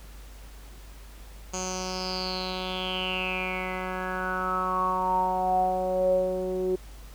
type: tone with low-pass filter sweep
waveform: 10% pulse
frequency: 185 Hz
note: F#3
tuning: in tune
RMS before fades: -28 dBFS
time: 1.53-6.76 s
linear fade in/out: 10 ms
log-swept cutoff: 6700 to 390 Hz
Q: 9.4
effects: added 50 Hz sine -43 dBFS peak until 7.14 s + pink hiss -52 dBFS RMS until 7.14 s